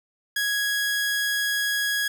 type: tone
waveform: sawtooth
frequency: 1661.2 Hz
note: G#6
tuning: in tune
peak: -19 dBFS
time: 0.36-2.08 s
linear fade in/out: 5 ms
effects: none